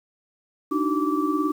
sine tone cluster, 295.4 / 314.1 / 374.5 / 1161 Hz, D4 / D#4 / F#4 / D6, +10 / +16 / +21 / -20 cents, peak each -24 / -26 / -29 / -27 dBFS, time 0.71-1.52 s, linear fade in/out 10 ms, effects 8-bit

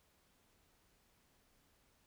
silence, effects pink hiss -73 dBFS RMS until 2.06 s

